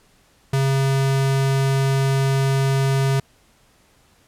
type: tone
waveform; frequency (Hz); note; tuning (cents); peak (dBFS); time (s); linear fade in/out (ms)
square; 135.6; C#3; -38; -17; 0.53-3.2; 5
effects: pink hiss -57 dBFS RMS until 4.27 s + low-pass 12000 Hz 12 dB/octave